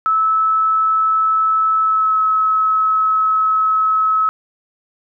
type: tone with pitch glide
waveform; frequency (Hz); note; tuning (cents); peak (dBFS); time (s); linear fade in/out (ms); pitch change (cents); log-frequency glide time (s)
sine; 1304 to 1289.8; E6 to E6; -19 to -38; -12; 0.06-4.29; 0; -19; 1.81-2.2
effects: none